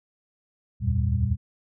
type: tone cluster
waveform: sine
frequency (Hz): 71.7 / 81.1 / 92.5 / 117.6 / 195.2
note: D2 / E2 / F#2 / A#2 / G3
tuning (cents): -41 / -28 / 0 / +16 / -7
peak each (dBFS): -31 / -25 / -28 / -25 / -32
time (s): 0.8-1.37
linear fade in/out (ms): 50
effects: none